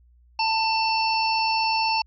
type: harmonic tone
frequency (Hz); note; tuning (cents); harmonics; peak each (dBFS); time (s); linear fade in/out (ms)
892; A5; +23; 1 / 3 / 5 / 6; -22 / -27 / -29 / -30; 0.39-2.02; 5
effects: added 60 Hz sine -53 dBFS peak until 2.06 s